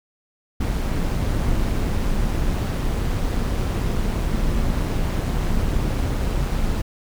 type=noise with amplitude modulation; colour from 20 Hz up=brown; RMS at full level=-19 dBFS; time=0.6-6.82 s; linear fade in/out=10 ms; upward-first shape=sine; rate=190 Hz; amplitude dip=50%; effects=none